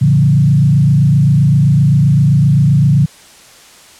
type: tone with frequency modulation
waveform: sine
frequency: 142.4 Hz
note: C#3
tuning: 47 cents sharp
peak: -6 dBFS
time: 0.01-3.06 s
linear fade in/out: 10 ms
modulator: 27.7 Hz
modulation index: 1
effects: white hiss -40 dBFS RMS until 3.99 s + low-pass 9000 Hz 12 dB/octave